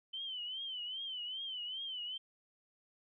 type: tone with vibrato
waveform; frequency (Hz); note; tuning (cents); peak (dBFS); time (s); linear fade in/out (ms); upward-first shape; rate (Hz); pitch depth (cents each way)
sine; 3058; G7; -44; -39; 0.13-2.18; 10; triangle; 2.5; 120
effects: none